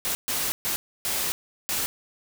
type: noise bursts at uneven times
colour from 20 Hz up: white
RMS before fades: -27 dBFS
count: 5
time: 0.05-0.15 / 0.28-0.52 / 0.65-0.76 / 1.05-1.32 / 1.69-1.86 s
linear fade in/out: 0 ms
effects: none